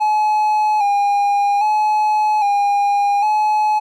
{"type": "tone with vibrato", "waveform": "triangle", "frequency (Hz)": 830.6, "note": "G#5", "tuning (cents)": 0, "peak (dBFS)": -11, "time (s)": [0, 3.8], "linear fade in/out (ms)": 20, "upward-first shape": "square", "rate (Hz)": 0.62, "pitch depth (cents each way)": 43, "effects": []}